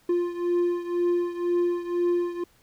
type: beating tone pair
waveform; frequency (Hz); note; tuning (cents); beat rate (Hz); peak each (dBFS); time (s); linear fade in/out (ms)
triangle; 349.2 / 351.2; F4 / F4; 0 / +10; 2; -22 / -26; 0.09-2.44; 5
effects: pink hiss -61 dBFS RMS until 2.62 s